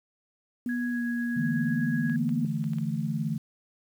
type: tone with pitch glide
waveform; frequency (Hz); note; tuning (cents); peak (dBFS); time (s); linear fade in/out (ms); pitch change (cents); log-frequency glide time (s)
sine; 243.4 to 238.5; B3 to A#3; -25 to +40; -27; 0.66-2.45; 2; -35; 0.9-1.02
type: tone with tremolo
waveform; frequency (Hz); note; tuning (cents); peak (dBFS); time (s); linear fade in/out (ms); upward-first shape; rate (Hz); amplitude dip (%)
sine; 1661.2; G#6; 0; -34; 0.69-2.16; 2; sine; 8.1; 25
type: chord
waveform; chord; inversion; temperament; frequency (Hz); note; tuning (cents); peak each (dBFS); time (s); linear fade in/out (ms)
sine; D suspended second; none; just; 146.83 / 165.19 / 220.2; D3 / E3 / A3; 0 / +4 / +2; -31; 1.36-3.38; 10
type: clicks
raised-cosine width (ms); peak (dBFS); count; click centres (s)
0.3; -32; 5; 2.097 / 2.292 / 2.641 / 2.734 / 2.785
effects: 9-bit